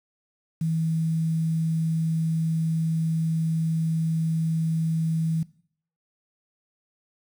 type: tone with quantisation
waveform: sine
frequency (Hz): 161.7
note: E3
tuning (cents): -33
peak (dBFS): -22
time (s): 0.61-5.43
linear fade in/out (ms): 5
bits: 8
effects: noise-tail reverb RT60 0.6 s tail -20 dB re dry